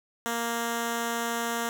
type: tone with notch filter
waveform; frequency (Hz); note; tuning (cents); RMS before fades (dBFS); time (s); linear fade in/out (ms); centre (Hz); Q
5% pulse; 233.1; A#3; 0; -30; 0.26-1.69; 0; 2400; 1.8
effects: none